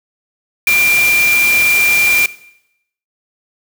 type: tone in noise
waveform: sine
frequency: 2380 Hz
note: D7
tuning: 22 cents sharp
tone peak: -9 dBFS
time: 0.67-2.26 s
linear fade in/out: 2 ms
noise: white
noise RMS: -19 dBFS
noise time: 0.67-2.26 s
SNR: +7 dB
effects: noise-tail reverb RT60 0.8 s tail -18 dB re dry